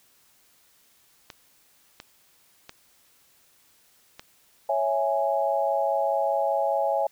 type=clicks; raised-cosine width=0.2 ms; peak=-22 dBFS; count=4; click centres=1.302 / 2.001 / 2.694 / 4.195 s
type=chord; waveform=sine; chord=C# minor; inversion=none; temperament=equal; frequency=554.4 / 659.3 / 830.6 Hz; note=C#5 / E5 / G#5; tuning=0 / 0 / 0 cents; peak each=-26 dBFS; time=4.69-7.07 s; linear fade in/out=5 ms
effects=white hiss -61 dBFS RMS until 7.11 s